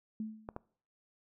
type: tone with exponential decay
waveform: sine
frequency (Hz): 217.5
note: A3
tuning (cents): -20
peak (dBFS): -33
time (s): 0.2-0.62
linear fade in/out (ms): 2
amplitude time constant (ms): 90
type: clicks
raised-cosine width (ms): 1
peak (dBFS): -26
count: 2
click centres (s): 0.489 / 0.564
effects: noise-tail reverb RT60 0.5 s tail -23 dB re dry